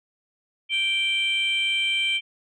sine tone pair together, 2347 / 3124 Hz, D7 / G7, -2 / -7 cents, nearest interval perfect fourth, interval 495 cents, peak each -22 dBFS, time 0.69-2.21 s, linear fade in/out 50 ms, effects tanh soft clip ceiling -17 dBFS

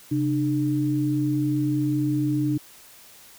sine tone pair together, 134.53 / 300.8 Hz, C3 / D4, +49 / +42 cents, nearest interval octave + major second, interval 1393 cents, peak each -25 / -22 dBFS, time 0.11-2.58 s, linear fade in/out 10 ms, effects white hiss -49 dBFS RMS until 3.38 s

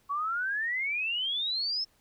sine exponential sweep, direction up, 1108.7 to 5350 Hz, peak -28 dBFS, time 0.09-1.85 s, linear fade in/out 20 ms, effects pink hiss -67 dBFS RMS until 2 s

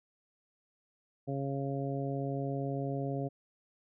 harmonic tone, 137.9 Hz, C#3, 9 cents flat, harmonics 1 / 2 / 3 / 4 / 5, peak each -35 / -38 / -40 / -41 / -42 dBFS, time 1.27-3.29 s, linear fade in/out 20 ms, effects none

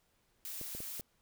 blue noise, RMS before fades -43 dBFS, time 0.45-1.01 s, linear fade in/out 0 ms
clicks, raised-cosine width 2 ms, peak -33 dBFS, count 4, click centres 0.613 / 0.75 / 0.804 / 0.997 s
effects pink hiss -74 dBFS RMS until 1.21 s

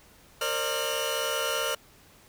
sawtooth tone cluster, 461.7 / 537 / 600 / 1386 / 2949 Hz, A#4 / C5 / D5 / F6 / F#7, -17 / +45 / +37 / -14 / -6 cents, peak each -30 dBFS, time 0.41-1.75 s, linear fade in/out 5 ms, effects pink hiss -56 dBFS RMS until 2.28 s

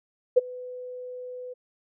sine tone with ADSR envelope, 500 Hz, B4, 21 cents sharp, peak -11 dBFS, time 0.36-1.54 s, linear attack 17 ms, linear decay 21 ms, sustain -24 dB, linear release 15 ms, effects none

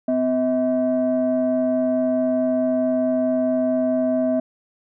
sine tone pair together, 254.4 / 641 Hz, C4 / E5, -48 / -49 cents, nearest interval octave + major third, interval 1599 cents, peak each -19 dBFS, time 0.08-4.4 s, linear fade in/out 5 ms, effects tanh soft clip ceiling -12 dBFS

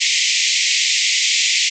pink band-pass noise, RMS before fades -17 dBFS, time 0-1.7 s, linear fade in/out 20 ms, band 2000 to 7500 Hz, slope 96 dB/octave, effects none

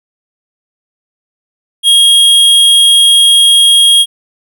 square tone, 3265 Hz, G#7, 30 cents flat, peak -4 dBFS, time 1.83-4.06 s, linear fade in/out 50 ms, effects none

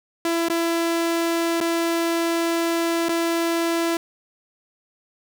sawtooth tone with dropouts, 334.9 Hz, E4, 27 cents sharp, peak -16 dBFS, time 0.25-3.97 s, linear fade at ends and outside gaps 2 ms, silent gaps 0.485-0.499 / 1.604-1.61 / 3.086-3.092 s, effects none

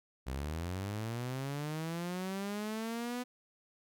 sawtooth linear sweep, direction up, 61.74 to 249.9 Hz, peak -32 dBFS, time 0.26-3.24 s, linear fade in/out 20 ms, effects none

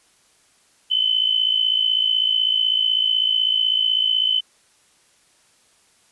sine tone pair together, 3000 / 3056 Hz, F#7 / G7, +23 / -45 cents, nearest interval unison, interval 32 cents, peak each -21 / -18 dBFS, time 0.9-4.41 s, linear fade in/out 20 ms, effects white hiss -58 dBFS RMS until 6.11 s + resampled to 24000 Hz

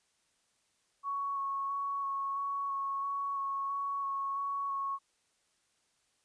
sine tone with vibrato, 1108.7 Hz, C#6, in tune, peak -32 dBFS, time 1.03-4.99 s, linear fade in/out 50 ms, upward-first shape square, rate 1.5 Hz, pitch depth 11 cents each way, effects white hiss -74 dBFS RMS until 6.24 s + resampled to 22050 Hz

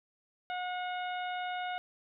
harmonic tone with a mistuned harmonic, 725 Hz, F#5, 35 cents flat, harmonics 1 / 2 / 3 / 4 / 5, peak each -35 / -41 / -45 / -47 / -49 dBFS, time 0.5-1.78 s, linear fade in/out 0 ms, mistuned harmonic 5, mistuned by +17 cents, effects none

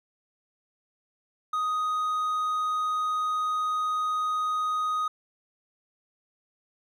triangle tone, 1248 Hz, D#6, 5 cents sharp, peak -23 dBFS, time 1.53-5.08 s, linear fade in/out 5 ms, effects none

